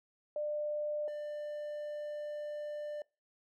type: tone pair in turn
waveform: sine / triangle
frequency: 597 / 594.6 Hz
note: D5 / D5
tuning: +28 / +21 cents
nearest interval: unison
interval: 7 cents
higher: first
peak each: -33 / -36 dBFS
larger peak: first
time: 0.36-1.08 / 1.08-3.02 s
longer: second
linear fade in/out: 2 ms
effects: noise-tail reverb RT60 0.3 s tail -24 dB re dry